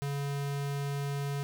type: tone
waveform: square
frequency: 141.3 Hz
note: C#3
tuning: 34 cents sharp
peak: -32 dBFS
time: 0.02-1.43 s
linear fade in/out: 0 ms
effects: none